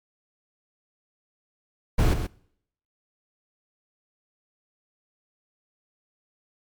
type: noise with echo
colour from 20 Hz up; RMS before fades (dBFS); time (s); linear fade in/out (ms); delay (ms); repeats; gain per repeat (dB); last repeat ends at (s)
brown; -19; 1.98-2.14; 10; 130; 1; -8; 2.27
effects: noise-tail reverb RT60 0.7 s tail -23 dB re dry + MP3 96 kbps